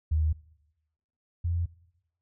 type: tone pair in turn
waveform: sine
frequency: 77.78 / 85.66 Hz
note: D#2 / F2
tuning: 0 / -33 cents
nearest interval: major second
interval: 167 cents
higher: second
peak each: -22 / -25 dBFS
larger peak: first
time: 0.11-0.33 / 1.44-1.66 s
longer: neither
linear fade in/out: 10 ms
effects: noise-tail reverb RT60 0.9 s tail -21 dB re dry